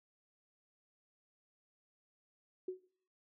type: tone with exponential decay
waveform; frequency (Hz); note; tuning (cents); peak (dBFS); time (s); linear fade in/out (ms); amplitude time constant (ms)
sine; 370; F#4; 0; -34; 2.68-2.87; 5; 41
effects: noise-tail reverb RT60 0.5 s tail -19 dB re dry